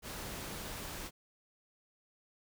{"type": "noise", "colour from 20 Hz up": "pink", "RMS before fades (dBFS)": -43, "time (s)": [0.02, 1.11], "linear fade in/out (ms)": 50, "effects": []}